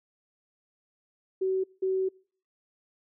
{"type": "tone bursts at uneven times", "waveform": "sine", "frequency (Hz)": 378.5, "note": "F#4", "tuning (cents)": 39, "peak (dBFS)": -24, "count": 2, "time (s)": [[1.41, 1.64], [1.82, 2.09]], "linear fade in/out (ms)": 10, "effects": ["noise-tail reverb RT60 0.5 s tail -26 dB re dry"]}